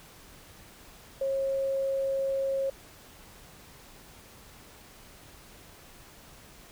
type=tone; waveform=sine; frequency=542 Hz; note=C#5; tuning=39 cents flat; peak=-26 dBFS; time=1.21-2.7 s; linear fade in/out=5 ms; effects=pink hiss -52 dBFS RMS until 6.71 s